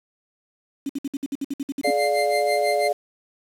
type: tone bursts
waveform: sine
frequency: 277.2 Hz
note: C#4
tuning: in tune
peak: -23 dBFS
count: 12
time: 0.86-1.906 s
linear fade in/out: 5 ms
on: 34 ms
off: 58 ms
type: tone with tremolo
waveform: 30% pulse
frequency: 2093 Hz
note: C7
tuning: in tune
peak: -22 dBFS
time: 1.83-2.89 s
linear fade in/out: 20 ms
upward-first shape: sine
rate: 6.1 Hz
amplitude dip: 85%
type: chord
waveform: sine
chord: D diminished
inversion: second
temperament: just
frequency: 422.9 / 587.3 / 704.8 Hz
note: Ab4 / D5 / F5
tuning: +31 / 0 / +16 cents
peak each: -25 / -22 / -23 dBFS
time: 1.84-2.93 s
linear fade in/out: 10 ms
effects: resampled to 32000 Hz + 7-bit